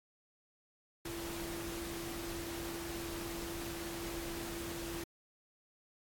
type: tone in noise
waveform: sine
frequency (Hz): 338.2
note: E4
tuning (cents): +44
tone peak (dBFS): -42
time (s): 1.05-5.04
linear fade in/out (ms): 5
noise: pink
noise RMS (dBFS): -44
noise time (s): 1.05-5.04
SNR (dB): -1
effects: AAC 64 kbps